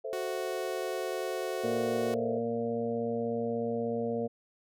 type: chord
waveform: sine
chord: A minor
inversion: none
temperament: equal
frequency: 440 / 523.3 / 659.3 Hz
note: A4 / C5 / E5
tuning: 0 / 0 / 0 cents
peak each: -38 / -37 / -40 dBFS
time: 0.04-2.39 s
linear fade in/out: 10 ms
type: tone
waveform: sawtooth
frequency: 370 Hz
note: F#4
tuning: in tune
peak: -31 dBFS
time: 0.13-2.14 s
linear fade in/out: 0 ms
type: harmonic tone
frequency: 116.54 Hz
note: A#2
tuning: in tune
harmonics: 1 / 2 / 4 / 5 / 6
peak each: -43 / -34 / -32 / -38 / -41 dBFS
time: 1.63-4.28 s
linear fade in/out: 20 ms
effects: none